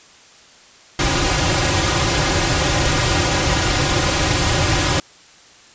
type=noise with comb filter; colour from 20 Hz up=pink; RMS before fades=-17 dBFS; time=0.99-5 s; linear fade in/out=2 ms; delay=4.5 ms; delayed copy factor=-0.8; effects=white hiss -46 dBFS RMS until 5.74 s + resampled to 16000 Hz